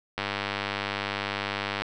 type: click train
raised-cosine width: 0.3 ms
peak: -12 dBFS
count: 165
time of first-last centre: 0.18-1.82 s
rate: 100 Hz
effects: none